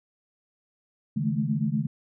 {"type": "tone cluster", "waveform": "sine", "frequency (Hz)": [141, 158.1, 211.7, 219.9], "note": ["C#3", "D#3", "G#3", "A3"], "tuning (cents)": [30, 28, 33, -1], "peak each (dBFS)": -29, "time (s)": [1.16, 1.87], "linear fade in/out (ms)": 10, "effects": []}